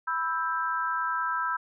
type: chord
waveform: sine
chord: E minor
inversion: second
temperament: just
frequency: 988.9 / 1318.5 / 1582.2 Hz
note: B5 / E6 / G6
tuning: +2 / 0 / +16 cents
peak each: -31 / -29 / -32 dBFS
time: 0.07-1.57 s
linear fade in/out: 10 ms
effects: none